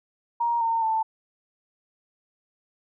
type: tone with pitch steps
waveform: sine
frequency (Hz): 940 / 912.7 / 886.2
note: A#5 / A#5 / A5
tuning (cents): +14 / -37 / +12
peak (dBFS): -21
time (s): 0.4-1.03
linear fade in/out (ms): 10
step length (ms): 210
effects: none